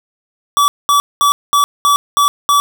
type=tone bursts; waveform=square; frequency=1149 Hz; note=D6; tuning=38 cents flat; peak=-9 dBFS; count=7; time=0.57-2.6 s; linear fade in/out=0 ms; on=110 ms; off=210 ms; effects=none